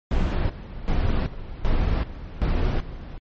brown noise with tremolo, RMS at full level -21 dBFS, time 0.11-3.18 s, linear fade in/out 2 ms, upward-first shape square, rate 1.3 Hz, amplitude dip 80%, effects low-pass 4000 Hz 12 dB/octave + MP3 32 kbps

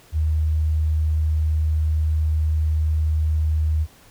sine tone, 77.78 Hz, D#2, in tune, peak -17 dBFS, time 0.12-3.87 s, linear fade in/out 50 ms, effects pink hiss -51 dBFS RMS until 4.1 s

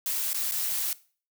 blue noise with dropouts, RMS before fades -29 dBFS, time 0.06-0.93 s, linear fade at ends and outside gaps 1 ms, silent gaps 0.332-0.344 / 0.512-0.52 s, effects noise-tail reverb RT60 0.4 s tail -19 dB re dry

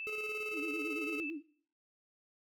sine tone, 2637 Hz, E7, in tune, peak -39 dBFS, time 0-1.3 s, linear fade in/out 0 ms
square tone with tremolo, 427.5 Hz, A4, 50 cents flat, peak -40 dBFS, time 0.07-1.2 s, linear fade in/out 0 ms, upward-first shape square, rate 18 Hz, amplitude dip 45%
sine tone with vibrato, 309.4 Hz, D#4, 10 cents flat, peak -38 dBFS, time 0.52-1.42 s, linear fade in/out 50 ms, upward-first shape sine, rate 9 Hz, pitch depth 150 cents each way
effects noise-tail reverb RT60 0.5 s tail -18 dB re dry

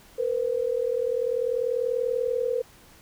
sine tone pair together, 465.6 / 505.9 Hz, A#4 / B4, -2 / +42 cents, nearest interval minor second, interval 144 cents, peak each -26 dBFS, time 0.18-2.62 s, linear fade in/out 10 ms, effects pink hiss -53 dBFS RMS until 3.01 s

